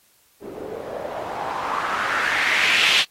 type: noise with low-pass filter sweep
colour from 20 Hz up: blue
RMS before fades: -23 dBFS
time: 0.4-3.05 s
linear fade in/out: 50 ms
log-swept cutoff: 360 to 3200 Hz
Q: 3.3
effects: white hiss -59 dBFS RMS until 3.1 s + AAC 48 kbps